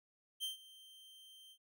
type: tone with ADSR envelope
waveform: 45% pulse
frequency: 3136 Hz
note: G7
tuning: in tune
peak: -36 dBFS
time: 0.4-1.58 s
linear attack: 36 ms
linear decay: 130 ms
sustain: -20 dB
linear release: 68 ms
effects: none